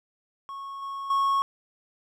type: tone with level steps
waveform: triangle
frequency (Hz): 1100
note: C#6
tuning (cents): -14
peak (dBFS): -33 / -30 / -19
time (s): 0.49-1.42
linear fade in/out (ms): 0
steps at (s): 0.82 / 1.1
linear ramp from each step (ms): 5
effects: none